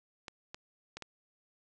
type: clicks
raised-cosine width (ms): 0.2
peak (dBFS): -25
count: 4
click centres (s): 0.282 / 0.545 / 0.97 / 1.023
effects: resampled to 22050 Hz